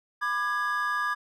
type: chord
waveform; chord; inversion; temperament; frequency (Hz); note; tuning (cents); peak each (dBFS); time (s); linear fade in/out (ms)
triangle; G# diminished; first; just; 996.7 / 1196.1 / 1661.2; B5 / D6 / G#6; +16 / +31 / 0; -33 / -27 / -27; 0.21-1.15; 20
effects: none